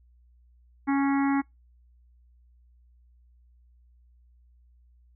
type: harmonic tone with a mistuned harmonic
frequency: 277.2 Hz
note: C#4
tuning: in tune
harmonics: 1 / 3 / 4 / 5 / 6 / 7 / 8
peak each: -22 / -31 / -35 / -38 / -40 / -39 / -41 dBFS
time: 0.87-1.42 s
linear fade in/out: 20 ms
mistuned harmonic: 8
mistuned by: -26 cents
effects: noise-tail reverb RT60 0.2 s tail -26 dB re dry + added 60 Hz sine -56 dBFS peak until 5.15 s